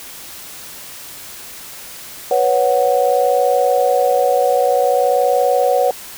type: chord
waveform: sine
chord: B suspended second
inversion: none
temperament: equal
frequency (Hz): 493.9 / 554.4 / 740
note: B4 / C#5 / F#5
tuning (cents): 0 / 0 / 0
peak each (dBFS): -16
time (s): 2.31-5.91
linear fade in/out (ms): 2
effects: white hiss -34 dBFS RMS until 6.17 s